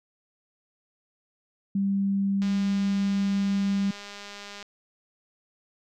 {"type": "tone", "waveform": "sine", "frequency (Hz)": 197, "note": "G3", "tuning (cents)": 9, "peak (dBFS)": -22, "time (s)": [1.75, 3.91], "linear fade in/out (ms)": 5}
{"type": "click train", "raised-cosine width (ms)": 0.2, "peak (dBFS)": -24, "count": 449, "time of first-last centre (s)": [2.42, 4.627], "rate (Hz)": 203}
{"effects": []}